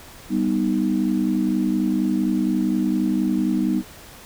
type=chord; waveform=sine; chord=G augmented; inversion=none; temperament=equal; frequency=196 / 246.9 / 311.1 Hz; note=G3 / B3 / D#4; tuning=0 / 0 / 0 cents; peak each=-22 dBFS; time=0.29-3.83 s; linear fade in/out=50 ms; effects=tanh soft clip ceiling -8 dBFS + pink hiss -43 dBFS RMS until 4.25 s